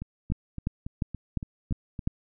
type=two click trains; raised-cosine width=5 ms; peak=-14 / -22 dBFS; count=6 / 8; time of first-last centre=0.32-2.074 / 0.02-1.992 s; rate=2.85 / 3.55 Hz; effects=none